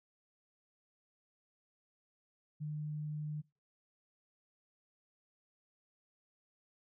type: tone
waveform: sine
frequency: 151 Hz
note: D3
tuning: 48 cents sharp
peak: -37 dBFS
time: 2.6-3.42 s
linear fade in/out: 20 ms
effects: noise-tail reverb RT60 0.3 s tail -24 dB re dry